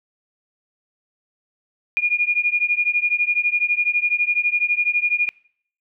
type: beating tone pair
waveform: sine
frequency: 2427 / 2439 Hz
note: D#7 / D#7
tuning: -44 / -35 cents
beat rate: 12 Hz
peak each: -20 / -20 dBFS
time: 1.97-5.29 s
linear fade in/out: 0 ms
effects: noise-tail reverb RT60 0.6 s tail -24 dB re dry